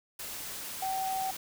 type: tone in noise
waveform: sine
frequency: 764 Hz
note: G5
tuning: 45 cents flat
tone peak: -30 dBFS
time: 0.82-1.31 s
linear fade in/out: 5 ms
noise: white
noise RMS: -40 dBFS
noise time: 0.19-1.37 s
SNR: +7 dB
effects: none